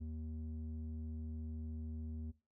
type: tone with low-pass filter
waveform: square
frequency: 78.4 Hz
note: D#2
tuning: 14 cents sharp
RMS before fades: -44 dBFS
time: 0-2.32 s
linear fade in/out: 20 ms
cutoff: 210 Hz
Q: 2
effects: noise-tail reverb RT60 0.3 s tail -18 dB re dry